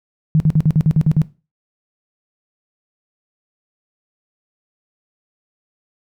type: tone bursts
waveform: sine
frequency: 155.56 Hz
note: D#3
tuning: in tune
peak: -9 dBFS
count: 9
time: 0.35-1.217 s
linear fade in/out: 0 ms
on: 51 ms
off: 51 ms
effects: noise-tail reverb RT60 0.3 s tail -18 dB re dry

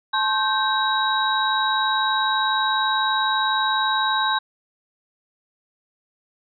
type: tone cluster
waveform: sine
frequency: 866 / 1065 / 1562 / 3838 Hz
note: A5 / C6 / G6 / A#7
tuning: -28 / +30 / -7 / +50 cents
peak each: -24 dBFS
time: 0.13-4.39 s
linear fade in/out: 10 ms
effects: none

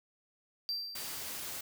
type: tone with exponential decay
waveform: triangle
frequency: 4699 Hz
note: D8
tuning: in tune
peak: -30 dBFS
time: 0.69-1.52 s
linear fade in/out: 0 ms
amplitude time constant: 180 ms
type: noise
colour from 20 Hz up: white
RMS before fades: -41 dBFS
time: 0.95-1.61 s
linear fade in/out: 5 ms
effects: none

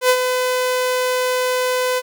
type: tone with ADSR envelope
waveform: sawtooth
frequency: 505 Hz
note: B4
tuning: 39 cents sharp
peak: -6 dBFS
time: 0.01-2.02 s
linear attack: 84 ms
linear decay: 64 ms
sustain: -7 dB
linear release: 43 ms
effects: none

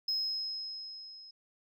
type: tone with level ramp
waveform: sine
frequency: 5130 Hz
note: E8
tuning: 48 cents flat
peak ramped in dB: -27 to -49 dBFS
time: 0.08-1.31 s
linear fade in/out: 5 ms
effects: tanh soft clip ceiling -26 dBFS

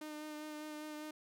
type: tone with vibrato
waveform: sawtooth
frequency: 303.9 Hz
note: D#4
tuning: 41 cents flat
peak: -40 dBFS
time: 0.01-1.11 s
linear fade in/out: 5 ms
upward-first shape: sine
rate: 5 Hz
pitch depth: 17 cents each way
effects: none

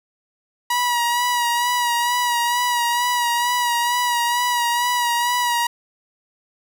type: tone with vibrato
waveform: sawtooth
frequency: 964 Hz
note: B5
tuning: 42 cents flat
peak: -14 dBFS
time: 0.7-5.67 s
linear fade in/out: 5 ms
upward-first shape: sine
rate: 2.2 Hz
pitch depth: 31 cents each way
effects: none

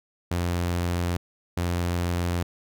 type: tone pair in turn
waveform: sawtooth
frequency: 87.31 / 87.31 Hz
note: F2 / F2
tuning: 0 / 0 cents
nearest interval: unison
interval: 0 cents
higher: neither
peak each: -20 dBFS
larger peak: neither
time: 0.31-1.17 / 1.57-2.43 s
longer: neither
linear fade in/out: 5 ms
effects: none

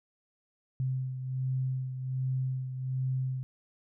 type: beating tone pair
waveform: sine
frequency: 130 / 131.3 Hz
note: C3 / C3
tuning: -11 / +6 cents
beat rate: 1.3 Hz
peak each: -30 / -38 dBFS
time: 0.8-3.43 s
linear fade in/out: 0 ms
effects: none

